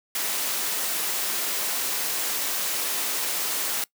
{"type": "high-pass noise", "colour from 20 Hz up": "white", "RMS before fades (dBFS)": -27, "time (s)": [0.15, 3.84], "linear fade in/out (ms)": 2, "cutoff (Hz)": 270, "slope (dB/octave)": 12, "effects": ["noise-tail reverb RT60 0.1 s tail -22 dB re dry"]}